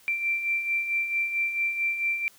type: beating tone pair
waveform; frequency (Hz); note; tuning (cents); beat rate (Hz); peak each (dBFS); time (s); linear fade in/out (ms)
sine; 2349 / 2353.5; D7 / D7; 0 / +3; 4.5; -33 / -25; 0.08-2.28; 0
effects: white hiss -56 dBFS RMS until 2.38 s